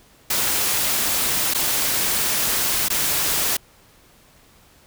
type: noise with dropouts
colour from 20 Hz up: white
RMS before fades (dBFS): -21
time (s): 0.3-3.57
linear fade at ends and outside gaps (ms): 5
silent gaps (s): 1.538-1.546 / 2.885-2.901
effects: pink hiss -53 dBFS RMS until 4.86 s